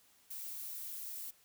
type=noise with high-pass filter sweep; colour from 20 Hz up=violet; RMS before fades=-44 dBFS; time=0.3-1.31 s; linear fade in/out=10 ms; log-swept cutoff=800 to 430 Hz; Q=2.5; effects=white hiss -67 dBFS RMS until 1.44 s